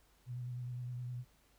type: tone with vibrato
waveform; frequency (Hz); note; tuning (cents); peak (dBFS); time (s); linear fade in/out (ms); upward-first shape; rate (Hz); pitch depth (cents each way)
sine; 123.47; B2; 0; -39; 0.26-1.25; 50; square; 9.7; 20
effects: added 50 Hz sine -70 dBFS peak until 1.58 s + pink hiss -70 dBFS RMS until 1.58 s